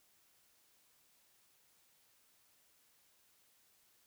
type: silence
effects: white hiss -71 dBFS RMS until 4.06 s